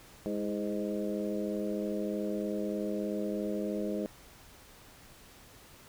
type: harmonic tone with a mistuned harmonic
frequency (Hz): 103.2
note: G#2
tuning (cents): -10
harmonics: 2 / 3 / 4 / 5 / 6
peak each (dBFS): -35 / -37 / -38 / -39 / -40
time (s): 0.26-4.06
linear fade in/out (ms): 0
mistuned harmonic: 3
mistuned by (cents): +54
effects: pink hiss -55 dBFS RMS until 5.88 s